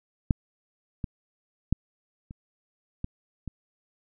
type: clicks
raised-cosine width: 5 ms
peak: -8 / -18 / -9 / -28 / -18 / -22 dBFS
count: 6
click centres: 0.308 / 1.042 / 1.726 / 2.309 / 3.044 / 3.477 s
effects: none